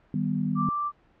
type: chord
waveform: sine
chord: Eb augmented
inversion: none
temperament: equal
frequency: 155.56 / 196 / 246.9 Hz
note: Eb3 / G3 / B3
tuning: 0 / 0 / 0 cents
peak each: -29 / -28 / -29 dBFS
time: 0.14-0.69 s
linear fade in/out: 2 ms
type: tone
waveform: sine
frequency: 1174.7 Hz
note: D6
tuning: in tune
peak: -25 dBFS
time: 0.55-0.92 s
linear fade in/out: 50 ms
effects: pink hiss -61 dBFS RMS until 1.2 s + low-pass 2000 Hz 12 dB/octave